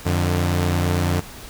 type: tone pair together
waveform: sawtooth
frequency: 88.8 / 149.15 Hz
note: F2 / D3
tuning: +29 / +27 cents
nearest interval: major sixth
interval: 898 cents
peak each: -15 / -20 dBFS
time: 0.05-1.21 s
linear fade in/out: 20 ms
effects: pink hiss -39 dBFS RMS until 1.49 s